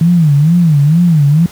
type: tone with vibrato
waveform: sine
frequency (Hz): 158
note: D#3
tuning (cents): +27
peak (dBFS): -5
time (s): 0.01-1.46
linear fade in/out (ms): 2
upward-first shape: sine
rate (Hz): 2.2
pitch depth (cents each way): 190
effects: pink hiss -35 dBFS RMS until 1.51 s + high-pass 60 Hz 12 dB/octave